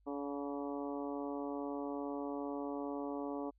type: harmonic tone with a mistuned harmonic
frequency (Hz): 142.4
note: C#3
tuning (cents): +47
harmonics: 2 / 3 / 4 / 5 / 6 / 7 / 8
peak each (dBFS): -40 / -44 / -46 / -48 / -50 / -51 / -52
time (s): 0.06-3.51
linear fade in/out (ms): 20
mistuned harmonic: 7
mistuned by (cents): -45
effects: added 50 Hz sine -67 dBFS peak until 3.58 s